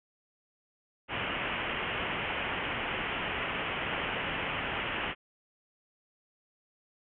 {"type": "low-pass noise", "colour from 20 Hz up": "white", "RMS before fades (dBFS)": -34, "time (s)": [1.08, 5.15], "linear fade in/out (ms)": 50, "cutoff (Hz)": 3100, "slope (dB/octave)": 96, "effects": []}